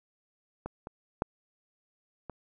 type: clicks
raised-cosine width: 1 ms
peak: -22 / -26 / -13 / -25 dBFS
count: 4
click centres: 0.66 / 0.871 / 1.221 / 2.297 s
effects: none